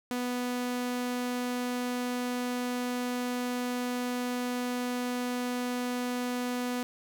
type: tone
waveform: sawtooth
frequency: 246.9 Hz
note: B3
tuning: in tune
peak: -26 dBFS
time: 0.11-6.83 s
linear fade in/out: 0 ms
effects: none